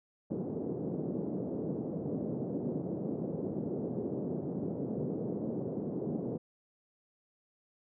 pink band-pass noise, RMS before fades -36 dBFS, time 0.3-6.38 s, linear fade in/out 10 ms, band 150 to 490 Hz, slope 24 dB/octave, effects none

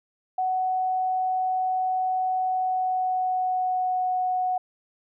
sine tone with pitch glide, 745 to 736.9 Hz, F#5 to F#5, +12 to -7 cents, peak -22 dBFS, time 0.38-4.58 s, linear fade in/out 5 ms, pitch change -19 cents, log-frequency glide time 2.41-4.08 s, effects none

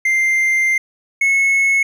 triangle tone pair in turn, 2093 / 2190 Hz, C7 / C#7, 0 / -22 cents, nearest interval minor second, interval 78 cents, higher second, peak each -11 / -10 dBFS, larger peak second, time 0.05-0.78 / 1.21-1.83 s, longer first, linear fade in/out 5 ms, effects none

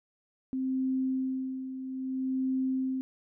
sine tone with tremolo, 261.6 Hz, C4, in tune, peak -26 dBFS, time 0.53-3.01 s, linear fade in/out 0 ms, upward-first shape sine, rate 0.61 Hz, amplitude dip 65%, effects none

